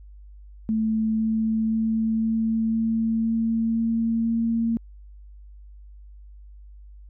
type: tone with pitch steps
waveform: sine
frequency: 220 / 221.3 / 222.6 / 223.8 / 225.1 / 226.4 / 227.8 / 229.1 Hz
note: A3 / A3 / A3 / A3 / A3 / A3 / A#3 / A#3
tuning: 0 / +10 / +20 / +30 / +40 / +50 / -40 / -30 cents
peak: -20 dBFS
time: 0.69-4.77 s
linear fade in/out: 0 ms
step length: 510 ms
effects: added 50 Hz sine -42 dBFS peak until 7.09 s